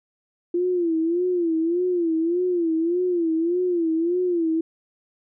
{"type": "tone with vibrato", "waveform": "sine", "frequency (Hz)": 342.1, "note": "F4", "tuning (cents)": -36, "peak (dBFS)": -19, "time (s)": [0.54, 4.61], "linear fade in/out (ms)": 5, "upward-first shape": "sine", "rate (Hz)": 1.7, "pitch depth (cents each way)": 110, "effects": []}